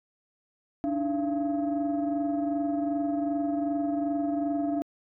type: tone cluster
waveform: sine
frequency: 288.9 / 311.5 / 682 Hz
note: D4 / D#4 / F5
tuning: -28 / +2 / -41 cents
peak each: -26 / -34 / -30 dBFS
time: 0.84-4.82 s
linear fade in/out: 0 ms
effects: tanh soft clip ceiling -20 dBFS